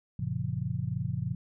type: chord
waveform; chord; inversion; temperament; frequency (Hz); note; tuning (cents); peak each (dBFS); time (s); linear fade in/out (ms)
sine; Gb major seventh; none; just; 92.5 / 115.62 / 138.75 / 173.43; Gb2 / Bb2 / Db3 / F3; 0 / -14 / +2 / -12; -38 / -33 / -34 / -36; 0.19-1.35; 5
effects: none